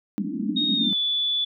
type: band-pass noise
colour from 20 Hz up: white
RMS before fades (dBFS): -27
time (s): 0.18-0.93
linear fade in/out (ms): 0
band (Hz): 180 to 310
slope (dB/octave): 96
type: tone with pitch glide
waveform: sine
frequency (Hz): 3729 to 3459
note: A#7 to A7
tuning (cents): 0 to -30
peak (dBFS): -21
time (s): 0.56-1.45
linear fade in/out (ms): 10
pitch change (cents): -130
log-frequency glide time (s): 0.76-0.96
effects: none